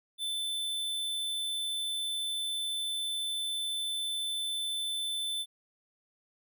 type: tone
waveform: square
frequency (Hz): 3526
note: A7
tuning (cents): +3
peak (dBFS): -32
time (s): 0.18-5.46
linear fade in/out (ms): 50
effects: none